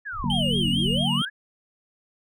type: exponential two-way sweep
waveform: sine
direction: down then up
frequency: 1760 to 251 to 1760 Hz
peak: -30 dBFS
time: 0.05-1.3 s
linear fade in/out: 20 ms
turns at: 0.74 s
type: low-pass noise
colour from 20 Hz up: pink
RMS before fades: -35 dBFS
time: 0.12-1.06 s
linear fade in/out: 50 ms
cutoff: 120 Hz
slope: 48 dB/octave
type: chord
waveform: sine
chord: D augmented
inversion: none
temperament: equal with one note detuned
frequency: 144.56 / 185 / 233.1 Hz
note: D3 / F#3 / A#3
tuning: -27 / 0 / 0 cents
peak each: -27 dBFS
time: 0.24-1.22 s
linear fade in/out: 2 ms
type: tone with vibrato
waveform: triangle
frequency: 3031 Hz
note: F#7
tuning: 41 cents sharp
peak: -23 dBFS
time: 0.3-1.25 s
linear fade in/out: 2 ms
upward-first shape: sine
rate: 4.5 Hz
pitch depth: 120 cents each way
effects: none